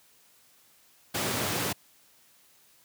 pink high-pass noise, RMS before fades -30 dBFS, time 1.14-1.73 s, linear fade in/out 10 ms, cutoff 100 Hz, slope 24 dB/octave, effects white hiss -61 dBFS RMS until 2.84 s + high-pass 60 Hz 12 dB/octave

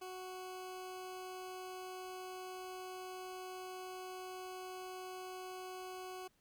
20% pulse tone, 370.3 Hz, F#4, 1 cent sharp, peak -40 dBFS, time 0.01-6.28 s, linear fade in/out 10 ms, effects pink hiss -75 dBFS RMS until 6.4 s

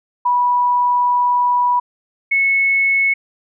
sine tone pair in turn, 979 / 2198 Hz, B5 / C#7, -15 / -15 cents, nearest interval octave + major second, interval 1400 cents, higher second, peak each -12 dBFS, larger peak neither, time 0.25-1.8 / 2.31-3.14 s, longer first, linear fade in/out 10 ms, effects none

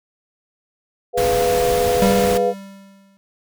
sine chord, F diminished, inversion first, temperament equal, 415.3 / 493.9 / 698.5 Hz, Ab4 / Cb5 / F5, 0 / 0 / 0 cents, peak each -22 / -17 / -21 dBFS, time 1.13-2.54 s, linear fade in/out 50 ms
pink noise, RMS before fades -25 dBFS, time 1.17-2.38 s, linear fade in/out 10 ms
square tone with exponential decay, 196 Hz, G3, in tune, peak -14 dBFS, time 2.02-3.17 s, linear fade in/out 0 ms, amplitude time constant 250 ms
effects none

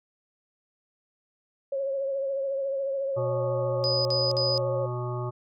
sine tone with vibrato, 546 Hz, C#5, 26 cents flat, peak -26 dBFS, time 1.72-4.86 s, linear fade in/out 5 ms, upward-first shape triangle, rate 14 Hz, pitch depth 45 cents each way
harmonic tone, 122.8 Hz, B2, 9 cents flat, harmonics 1 / 3 / 5 / 7 / 9 / 10, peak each -30 / -35 / -39 / -41 / -40 / -43 dBFS, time 3.16-5.31 s, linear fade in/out 20 ms
sine tone bursts, 4978 Hz, D#8, in tune, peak -25 dBFS, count 3, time 3.84-4.578 s, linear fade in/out 0 ms, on 210 ms, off 54 ms
effects none

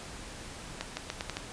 accelerating click train, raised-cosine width 0.2 ms, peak -16 dBFS, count 6, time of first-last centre 0.81-1.369 s, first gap 160 ms, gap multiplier 0.82, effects pink hiss -44 dBFS RMS until 1.52 s + resampled to 22050 Hz

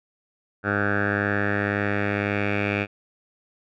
10% pulse tone with low-pass filter sweep, 101.9 Hz, G#2, 32 cents flat, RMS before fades -24 dBFS, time 0.63-2.87 s, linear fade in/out 50 ms, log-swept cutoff 1500 to 2400 Hz, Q 5.4, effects none

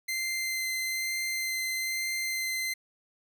sawtooth tone with vibrato, 2076 Hz, C7, 14 cents flat, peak -26 dBFS, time 0.08-2.74 s, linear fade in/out 10 ms, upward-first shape sine, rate 1.1 Hz, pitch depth 8 cents each way, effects none

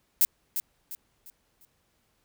violet noise with echo, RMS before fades -20 dBFS, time 0.21-0.25 s, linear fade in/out 0 ms, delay 350 ms, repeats 4, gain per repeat -9 dB, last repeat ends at 1.65 s, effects pink hiss -71 dBFS RMS until 2.24 s

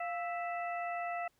harmonic tone with a mistuned harmonic, 659.3 Hz, E5, in tune, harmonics 1 / 2 / 3 / 4, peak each -36 / -43 / -44 / -47 dBFS, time 0-1.28 s, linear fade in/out 5 ms, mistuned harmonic 1, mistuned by +96 cents, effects pink hiss -74 dBFS RMS until 1.39 s

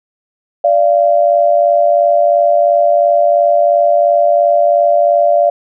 sine tone pair together, 584.1 / 687 Hz, D5 / F5, -10 / -29 cents, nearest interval minor third, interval 281 cents, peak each -10 dBFS, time 0.64-5.5 s, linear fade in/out 5 ms, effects none

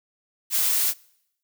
blue noise, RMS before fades -22 dBFS, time 0.5-0.94 s, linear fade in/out 50 ms, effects noise-tail reverb RT60 0.8 s tail -25 dB re dry

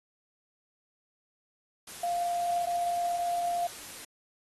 sine tone in noise, 698 Hz, F5, 1 cent flat, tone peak -27 dBFS, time 2.03-3.67 s, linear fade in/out 5 ms, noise white, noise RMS -44 dBFS, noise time 1.87-4.05 s, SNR +14 dB, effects AAC 32 kbps

